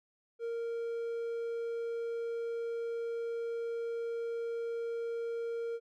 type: tone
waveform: triangle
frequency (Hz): 464.3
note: A#4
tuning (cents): -7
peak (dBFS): -32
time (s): 0.39-5.8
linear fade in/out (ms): 50
effects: none